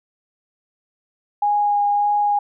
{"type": "tone with vibrato", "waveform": "sine", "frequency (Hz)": 822, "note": "G#5", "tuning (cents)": -18, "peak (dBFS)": -15, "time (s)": [1.42, 2.39], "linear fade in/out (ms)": 5, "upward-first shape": "sine", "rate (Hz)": 1.7, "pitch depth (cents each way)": 10, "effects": []}